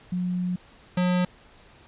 sine / square tone pair in turn, 180.1 / 180.1 Hz, F#3 / F#3, -46 / -46 cents, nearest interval unison, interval 0 cents, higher neither, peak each -24 / -21 dBFS, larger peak second, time 0.12-0.56 / 0.97-1.25 s, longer first, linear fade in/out 5 ms, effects pink hiss -53 dBFS RMS until 1.87 s + resampled to 8000 Hz

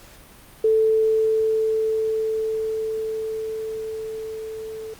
sine tone with level ramp, 440 Hz, A4, in tune, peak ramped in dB -14 to -31 dBFS, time 0.64-4.94 s, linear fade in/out 5 ms, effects pink hiss -47 dBFS RMS until 4.99 s + Opus 48 kbps

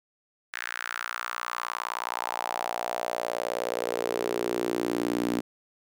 sawtooth tone with high-pass filter sweep, 59.4 Hz, A#1, 33 cents sharp, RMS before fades -31 dBFS, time 0.53-5.41 s, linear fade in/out 10 ms, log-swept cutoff 1700 to 270 Hz, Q 3.6, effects none

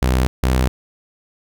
sawtooth tone pair in turn, 63.5 / 63.9 Hz, B1 / C2, +49 / -40 cents, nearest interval unison, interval 11 cents, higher second, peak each -10 dBFS, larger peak neither, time 0.02-0.27 / 0.43-0.68 s, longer neither, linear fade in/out 0 ms, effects none

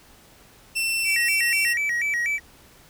sawtooth tone with pitch glide, 2690 to 2710 Hz, E7 to E7, +34 to +47 cents, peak -19 dBFS, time 0.75-1.74 s, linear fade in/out 20 ms, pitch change +13 cents, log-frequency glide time 1.04-1.57 s
triangle tone with vibrato, 2093 Hz, C7, in tune, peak -20 dBFS, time 1.04-2.4 s, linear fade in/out 50 ms, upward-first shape square, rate 4.1 Hz, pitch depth 170 cents each way
effects pink hiss -52 dBFS RMS until 2.89 s

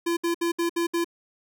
square tone bursts, 340 Hz, F4, 46 cents flat, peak -23 dBFS, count 6, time 0.06-1.045 s, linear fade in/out 10 ms, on 110 ms, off 65 ms, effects none

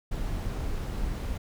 brown noise, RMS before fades -31 dBFS, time 0.11-1.38 s, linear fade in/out 10 ms, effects none

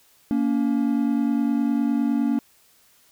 triangle tone pair together, 233.1 / 282.9 Hz, A#3 / C#4, 0 / +35 cents, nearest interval minor third, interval 335 cents, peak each -20 dBFS, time 0.31-2.39 s, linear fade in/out 0 ms, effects white hiss -58 dBFS RMS until 3.11 s

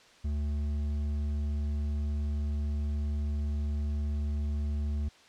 triangle tone with hard clipping, 73.42 Hz, D2, in tune, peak -30 dBFS, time 0.24-5.09 s, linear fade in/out 10 ms, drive 10 dB, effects white hiss -57 dBFS RMS until 5.28 s + low-pass 5000 Hz 12 dB/octave

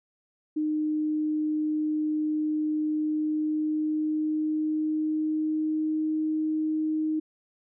sine tone with pitch glide, 306.4 to 311.4 Hz, D#4 to D#4, -27 to +2 cents, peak -24 dBFS, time 0.56-7.2 s, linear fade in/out 10 ms, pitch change +29 cents, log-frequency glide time 2.94-6.11 s, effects none

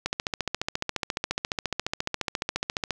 click train, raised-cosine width 0.2 ms, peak -9 dBFS, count 42, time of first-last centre 0.06-2.907 s, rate 14.4 Hz, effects none

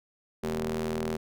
sawtooth ring-modulated tone, 80.9 Hz, E2, 32 cents flat, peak -22 dBFS, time 0.43-1.17 s, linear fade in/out 10 ms, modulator 304 Hz, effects none

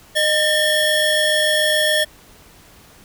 square tone cluster, 614 / 1795 / 3331 Hz, D#5 / A6 / G#7, -23 / +34 / +4 cents, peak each -20 dBFS, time 0.15-2.05 s, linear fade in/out 20 ms, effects pink hiss -47 dBFS RMS until 3.04 s

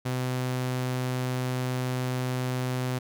sawtooth tone, 127.2 Hz, C3, 48 cents flat, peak -23 dBFS, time 0.05-2.99 s, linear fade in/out 10 ms, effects none

